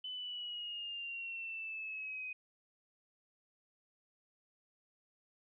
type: exponential sweep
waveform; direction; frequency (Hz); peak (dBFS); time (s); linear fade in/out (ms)
sine; down; 3024 to 2501; -40; 0.04-2.33; 5
effects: none